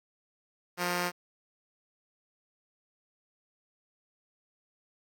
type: tone pair together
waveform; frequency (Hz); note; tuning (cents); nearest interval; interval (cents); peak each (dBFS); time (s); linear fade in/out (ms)
5% pulse; 177.13 / 464.9; F3 / A#4; +25 / -5; octave + perfect fourth; 1670; -18 / -27; 0.77-1.12; 50
effects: none